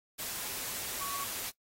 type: tone in noise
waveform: sine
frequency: 1122 Hz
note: C#6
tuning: 21 cents sharp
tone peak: -38 dBFS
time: 1-1.25 s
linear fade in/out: 20 ms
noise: white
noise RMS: -38 dBFS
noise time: 0.18-1.51 s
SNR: -3 dB
effects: noise-tail reverb RT60 0.1 s tail -19 dB re dry + AAC 48 kbps